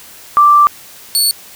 sine / 20% pulse tone pair in turn, 1174.7 / 4435 Hz, D6 / C#8, 0 / 0 cents, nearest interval octave + major seventh, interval 2300 cents, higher second, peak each -4 dBFS, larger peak neither, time 0.37-0.67 / 1.15-1.31 s, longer first, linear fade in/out 0 ms, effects white hiss -37 dBFS RMS until 1.55 s

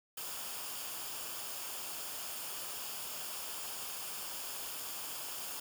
white noise with comb filter, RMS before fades -42 dBFS, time 0.17-5.6 s, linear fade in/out 5 ms, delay 0.5 ms, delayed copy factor -0.5, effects none

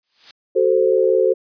blue noise with exponential growth, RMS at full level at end -30 dBFS, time 0.03-0.31 s, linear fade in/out 2 ms, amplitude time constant 60 ms
sine chord, F# diminished, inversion none, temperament equal with one note detuned, 375.2 / 440 / 523.3 Hz, F#4 / A4 / C5, +24 / 0 / 0 cents, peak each -17 dBFS, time 0.55-1.34 s, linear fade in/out 20 ms
effects resampled to 11025 Hz

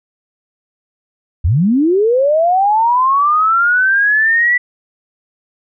sine linear sweep, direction up, 67.2 to 1975.5 Hz, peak -9 dBFS, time 1.44-4.58 s, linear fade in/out 10 ms, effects none

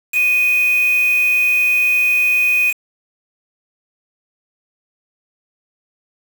sine tone with quantisation, 2487 Hz, D#7, 1 cent flat, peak -12 dBFS, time 0.12-2.74 s, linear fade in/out 50 ms, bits 4, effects none

